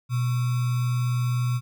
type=tone with sample-and-hold; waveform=sine; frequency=122.9 Hz; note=B2; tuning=8 cents flat; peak=-21 dBFS; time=0.09-1.61 s; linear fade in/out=50 ms; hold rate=1225 Hz; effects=none